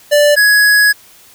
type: tone pair in turn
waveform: square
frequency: 587 / 1673.8 Hz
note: D5 / G#6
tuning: -1 / +13 cents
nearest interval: octave + tritone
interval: 1814 cents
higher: second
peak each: -7 dBFS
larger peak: neither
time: 0.11-0.36 / 0.36-0.93 s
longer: second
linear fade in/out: 20 ms
effects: white hiss -43 dBFS RMS until 1.34 s